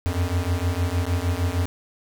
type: beating tone pair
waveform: square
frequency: 85 / 91.5 Hz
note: F2 / F#2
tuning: -46 / -19 cents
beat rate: 6.5 Hz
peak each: -25 dBFS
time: 0.06-1.66 s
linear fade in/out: 0 ms
effects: none